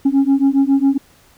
sine beating tone pair, 270.8 / 278.1 Hz, C#4 / C#4, -40 / +6 cents, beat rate 7.3 Hz, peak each -12 dBFS, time 0.05-0.98 s, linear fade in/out 10 ms, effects tanh soft clip ceiling -8 dBFS + pink hiss -51 dBFS RMS until 1.37 s

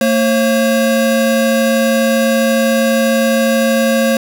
square tone pair together, 226.8 / 540 Hz, A#3 / C#5, -47 / -45 cents, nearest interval octave + minor third, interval 1502 cents, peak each -14 dBFS, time 0.01-4.17 s, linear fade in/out 2 ms, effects none

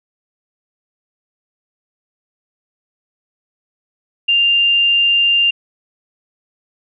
sine tone, 2794 Hz, F7, in tune, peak -10 dBFS, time 4.28-5.51 s, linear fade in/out 10 ms, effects none

